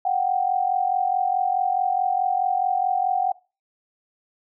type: tone pair together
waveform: sine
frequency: 730 / 774.7 Hz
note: F#5 / G5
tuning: -24 / -21 cents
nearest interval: minor second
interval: 103 cents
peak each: -22 dBFS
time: 0.05-3.32 s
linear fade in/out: 5 ms
effects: noise-tail reverb RT60 0.3 s tail -20 dB re dry